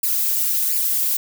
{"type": "noise with flanger", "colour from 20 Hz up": "violet", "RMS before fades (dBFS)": -20, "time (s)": [0.03, 1.17], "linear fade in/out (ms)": 5, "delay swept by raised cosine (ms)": [0.41, 3.41], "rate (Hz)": 1.4, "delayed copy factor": 0.95, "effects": []}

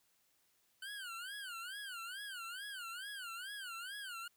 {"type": "tone with vibrato", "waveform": "25% pulse", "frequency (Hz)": 1500, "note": "F#6", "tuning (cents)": 23, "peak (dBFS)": -40, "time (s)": [0.82, 4.28], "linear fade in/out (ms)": 5, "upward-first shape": "sine", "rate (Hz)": 2.3, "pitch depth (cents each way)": 190, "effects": ["white hiss -75 dBFS RMS until 4.36 s"]}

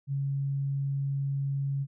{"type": "tone", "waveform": "sine", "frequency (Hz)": 138.59, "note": "C#3", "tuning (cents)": 0, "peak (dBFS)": -27, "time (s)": [0.07, 1.87], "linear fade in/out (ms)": 50, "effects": []}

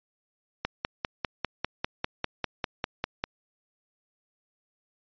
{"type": "click train", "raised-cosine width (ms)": 0.3, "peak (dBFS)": -11, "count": 14, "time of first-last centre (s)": [0.65, 3.24], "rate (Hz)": 5.02, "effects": ["resampled to 11025 Hz"]}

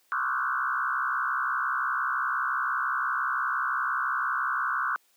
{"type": "tone with frequency modulation", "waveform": "sine", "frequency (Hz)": 1300, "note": "E6", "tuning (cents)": -24, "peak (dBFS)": -25, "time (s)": [0.12, 4.96], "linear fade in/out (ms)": 0, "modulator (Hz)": 65.8, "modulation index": 3.7, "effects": ["white hiss -66 dBFS RMS until 5.16 s", "high-pass 300 Hz 12 dB/octave"]}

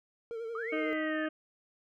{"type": "tone with vibrato", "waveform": "triangle", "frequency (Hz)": 456.8, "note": "A#4", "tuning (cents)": -35, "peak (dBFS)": -34, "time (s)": [0.31, 0.93], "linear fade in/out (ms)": 0, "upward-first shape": "sine", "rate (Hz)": 11, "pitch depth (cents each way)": 49}
{"type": "linear two-way sweep", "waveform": "sine", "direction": "up then down", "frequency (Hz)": [1174.7, 2228, 1718], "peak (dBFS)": -37, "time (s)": [0.55, 1.26], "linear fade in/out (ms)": 2, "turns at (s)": 0.71}
{"type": "harmonic tone", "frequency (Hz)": 311.1, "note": "D#4", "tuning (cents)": 0, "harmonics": [1, 2, 4, 5, 6, 7, 8, 9, 10], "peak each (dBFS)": [-33, -36, -42, -43, -51, -52, -53, -51, -53], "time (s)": [0.72, 1.29], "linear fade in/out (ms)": 10}
{"effects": []}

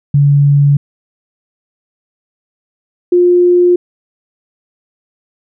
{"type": "tone pair in turn", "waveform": "sine", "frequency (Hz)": [142.7, 354.5], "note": ["D3", "F4"], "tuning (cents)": [-49, 26], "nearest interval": "octave + major third", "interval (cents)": 1575, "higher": "second", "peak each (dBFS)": -5, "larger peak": "neither", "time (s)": [[0.14, 0.77], [3.12, 3.76]], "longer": "second", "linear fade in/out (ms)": 5, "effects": []}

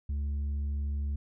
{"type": "tone with tanh clipping", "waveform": "sine", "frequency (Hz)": 71.7, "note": "D2", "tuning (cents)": -41, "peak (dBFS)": -30, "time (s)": [0.09, 1.16], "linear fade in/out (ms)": 5, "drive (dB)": 4, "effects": []}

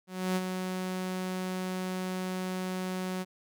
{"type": "tone with ADSR envelope", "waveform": "sawtooth", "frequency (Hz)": 185, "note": "F#3", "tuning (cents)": 0, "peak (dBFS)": -22, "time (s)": [0.07, 3.25], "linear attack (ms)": 290, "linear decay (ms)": 39, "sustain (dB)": -6, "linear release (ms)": 34, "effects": []}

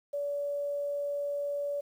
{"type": "tone with quantisation", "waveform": "sine", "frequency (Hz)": 573, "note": "D5", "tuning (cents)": -43, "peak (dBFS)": -30, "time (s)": [0.13, 1.81], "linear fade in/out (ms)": 10, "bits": 10, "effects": []}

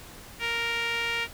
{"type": "tone with band-pass filter", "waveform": "sawtooth", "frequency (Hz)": 466.2, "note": "A#4", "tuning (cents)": 0, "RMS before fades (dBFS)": -29, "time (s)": [0.39, 1.28], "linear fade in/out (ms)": 50, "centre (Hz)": 2400, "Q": 2.7, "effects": ["pink hiss -46 dBFS RMS until 1.33 s"]}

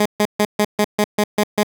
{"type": "tone bursts", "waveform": "15% pulse", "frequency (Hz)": 209, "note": "G#3", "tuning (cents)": 11, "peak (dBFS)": -7, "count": 9, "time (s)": [0, 1.633], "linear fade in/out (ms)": 5, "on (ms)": 57, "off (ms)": 140, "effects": []}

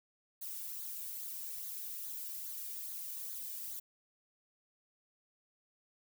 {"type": "noise with flanger", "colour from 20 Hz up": "violet", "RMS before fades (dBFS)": -43, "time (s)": [0.41, 3.8], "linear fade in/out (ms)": 10, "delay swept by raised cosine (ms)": [0.36, 1.56], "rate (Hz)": 2.4, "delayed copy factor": -0.55, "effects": []}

